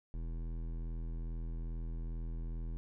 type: tone with hard clipping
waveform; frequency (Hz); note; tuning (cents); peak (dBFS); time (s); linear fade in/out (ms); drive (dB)
triangle; 41.2; E1; 0; -39; 0.14-2.77; 0; 18
effects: none